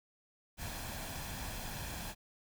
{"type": "noise with comb filter", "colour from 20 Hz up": "pink", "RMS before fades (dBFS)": -42, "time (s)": [0.57, 2.15], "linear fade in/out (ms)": 50, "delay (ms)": 1.2, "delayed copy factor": 0.5, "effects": []}